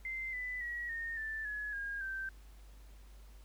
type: tone with pitch steps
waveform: sine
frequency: 2079 / 1995.5 / 1915.3 / 1838.3 / 1764.5 / 1693.6 / 1625.5 / 1560.2 Hz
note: C7 / B6 / A#6 / A#6 / A6 / G#6 / G#6 / G6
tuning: -12 / +17 / +46 / -25 / +4 / +33 / -38 / -9 cents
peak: -37 dBFS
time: 0.05-2.29 s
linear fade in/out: 2 ms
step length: 280 ms
effects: added 50 Hz sine -52 dBFS peak until 3.44 s + pink hiss -65 dBFS RMS until 3.44 s